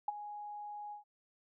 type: tone with ADSR envelope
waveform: sine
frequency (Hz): 830.6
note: G#5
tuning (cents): 0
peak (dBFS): -28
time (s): 0.08-1.04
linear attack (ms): 4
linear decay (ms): 21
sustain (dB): -14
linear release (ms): 120
effects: none